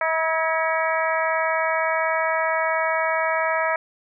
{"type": "harmonic tone with a mistuned harmonic", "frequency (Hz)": 321.4, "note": "E4", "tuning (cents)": -44, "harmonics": [2, 3, 4, 5, 6, 7], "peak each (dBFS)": [-24, -26, -27, -28, -29, -29], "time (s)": [0.01, 3.76], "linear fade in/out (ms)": 2, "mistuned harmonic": 5, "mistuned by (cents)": 43, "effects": []}